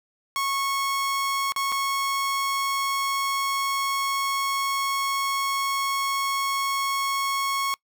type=tone with dropouts; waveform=sawtooth; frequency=1099 Hz; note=C#6; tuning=15 cents flat; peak=-20 dBFS; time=0.36-7.74 s; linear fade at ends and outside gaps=0 ms; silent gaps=1.521-1.562 / 1.719-1.723 s; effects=noise-tail reverb RT60 0.1 s tail -24 dB re dry